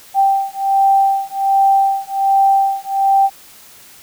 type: beating tone pair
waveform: sine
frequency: 783 / 784.3 Hz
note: G5 / G5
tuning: -2 / +1 cents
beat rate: 1.3 Hz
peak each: -14 dBFS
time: 0.14-3.3 s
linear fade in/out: 50 ms
effects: white hiss -42 dBFS RMS until 4.02 s